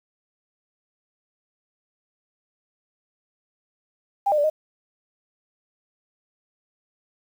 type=tone with pitch steps; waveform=sine; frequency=801 / 606 / 582 / 620 Hz; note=G5 / D#5 / D5 / D#5; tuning=+37 / -46 / -16 / -6 cents; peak=-17 dBFS; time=4.26-4.5 s; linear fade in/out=10 ms; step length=60 ms; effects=8-bit